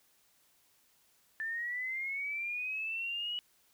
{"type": "linear sweep", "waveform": "sine", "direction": "up", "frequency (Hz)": [1760, 2941], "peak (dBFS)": -34, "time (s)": [1.4, 3.39], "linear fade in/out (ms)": 0, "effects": ["white hiss -69 dBFS RMS until 3.73 s"]}